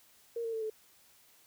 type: tone with pitch steps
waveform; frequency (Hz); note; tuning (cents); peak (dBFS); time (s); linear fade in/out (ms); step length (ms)
sine; 465.8 / 455.4 / 445.3 / 435.4; A#4 / A#4 / A4 / A4; -1 / -40 / +21 / -18; -33; 0.36-0.7; 5; 85
effects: white hiss -63 dBFS RMS until 1.46 s